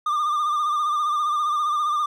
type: tone with vibrato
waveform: triangle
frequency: 1200 Hz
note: D6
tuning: 37 cents sharp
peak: -18 dBFS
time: 0.06-2.06 s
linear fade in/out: 5 ms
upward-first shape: sine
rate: 15 Hz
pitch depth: 47 cents each way
effects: none